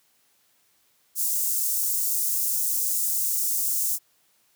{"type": "high-pass noise", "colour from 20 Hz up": "white", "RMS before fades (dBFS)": -25, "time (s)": [1.15, 3.99], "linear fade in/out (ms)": 50, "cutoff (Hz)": 6600, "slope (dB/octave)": 24, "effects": ["white hiss -65 dBFS RMS until 4.55 s", "high-pass 80 Hz 12 dB/octave"]}